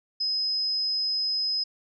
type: tone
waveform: sine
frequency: 5070 Hz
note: D#8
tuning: 32 cents sharp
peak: -24 dBFS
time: 0.2-1.64 s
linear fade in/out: 10 ms
effects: none